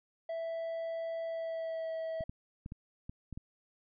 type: tone with pitch glide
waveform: triangle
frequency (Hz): 659.3 to 648.3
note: E5 to E5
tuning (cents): 0 to -29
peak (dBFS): -33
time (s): 0.29-2.24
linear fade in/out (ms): 5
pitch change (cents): -29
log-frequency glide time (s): 1.25-1.92
type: clicks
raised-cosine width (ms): 5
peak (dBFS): -30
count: 7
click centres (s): 2.208 / 2.295 / 2.661 / 2.721 / 3.095 / 3.327 / 3.375
effects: resampled to 11025 Hz